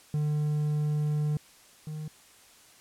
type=tone pair in turn; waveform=triangle; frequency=150 / 153.77 Hz; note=D3 / D#3; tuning=+37 / -20 cents; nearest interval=unison; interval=43 cents; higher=second; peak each=-23 / -32 dBFS; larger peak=first; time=0.14-1.37 / 1.87-2.08 s; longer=first; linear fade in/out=2 ms; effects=white hiss -56 dBFS RMS until 2.8 s + low-pass 11000 Hz 12 dB/octave